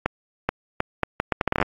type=accelerating click train; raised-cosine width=0.5 ms; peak=-5 dBFS; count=14; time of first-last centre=0.06-1.626 s; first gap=430 ms; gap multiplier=0.73; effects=AAC 32 kbps